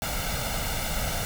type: noise with comb filter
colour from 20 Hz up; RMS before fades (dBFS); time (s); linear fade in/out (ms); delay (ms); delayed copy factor
pink; -29; 0.02-1.25; 0; 1.4; +0.7
effects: none